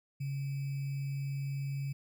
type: tone with sample-and-hold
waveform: sine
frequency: 138.3 Hz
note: C#3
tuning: 4 cents flat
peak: -33 dBFS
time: 0.2-1.93 s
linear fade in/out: 10 ms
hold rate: 2450 Hz
effects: none